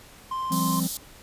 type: tone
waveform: triangle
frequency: 1046.5 Hz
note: C6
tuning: in tune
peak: -25 dBFS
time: 0.31-0.8 s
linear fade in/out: 5 ms
type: chord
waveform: triangle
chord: F suspended second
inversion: none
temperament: equal with one note detuned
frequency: 171.22 / 196 / 261.6 Hz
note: F3 / G3 / C4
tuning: -34 / 0 / 0 cents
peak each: -24 / -27 / -27 dBFS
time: 0.5-0.88 s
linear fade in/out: 20 ms
type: high-pass noise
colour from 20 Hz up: white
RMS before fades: -31 dBFS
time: 0.52-0.97 s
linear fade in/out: 0 ms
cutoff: 3500 Hz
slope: 48 dB/octave
effects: pink hiss -49 dBFS RMS until 1.22 s + resampled to 32000 Hz